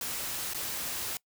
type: noise with dropouts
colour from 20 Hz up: white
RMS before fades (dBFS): -35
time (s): 0.01-1.17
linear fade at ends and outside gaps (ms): 1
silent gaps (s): 0.535-0.546
effects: noise-tail reverb RT60 0.1 s tail -23 dB re dry